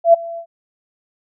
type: tone with ADSR envelope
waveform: sine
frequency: 673 Hz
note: E5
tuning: 36 cents sharp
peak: -3 dBFS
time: 0.04-0.46 s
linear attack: 96 ms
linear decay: 12 ms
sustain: -22 dB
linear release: 77 ms
effects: none